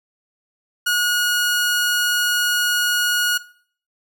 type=tone; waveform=sawtooth; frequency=1447 Hz; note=F#6; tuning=39 cents flat; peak=-13 dBFS; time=0.86-3.38 s; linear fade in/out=10 ms; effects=noise-tail reverb RT60 0.5 s tail -18 dB re dry